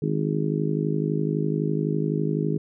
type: harmonic tone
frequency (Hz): 51.91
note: G#1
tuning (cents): 0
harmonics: 3 / 4 / 5 / 6 / 7 / 8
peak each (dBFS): -25 / -30 / -31 / -30 / -33 / -30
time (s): 0.02-2.58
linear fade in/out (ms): 5
effects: none